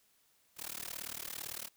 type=noise with amplitude modulation; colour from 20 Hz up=white; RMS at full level=-39 dBFS; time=0.56-1.7 s; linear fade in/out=50 ms; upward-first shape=sine; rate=37.8 Hz; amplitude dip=100%; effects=white hiss -71 dBFS RMS until 1.76 s